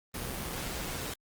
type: noise with amplitude modulation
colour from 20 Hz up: pink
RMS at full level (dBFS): -35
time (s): 0.14-1.14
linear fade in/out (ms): 5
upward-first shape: sine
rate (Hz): 128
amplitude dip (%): 40
effects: Opus 24 kbps